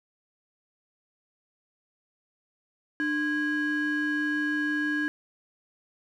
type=ring-modulated tone; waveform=triangle; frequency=674 Hz; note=E5; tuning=38 cents sharp; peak=-20 dBFS; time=3-5.08 s; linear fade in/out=0 ms; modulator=973 Hz; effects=none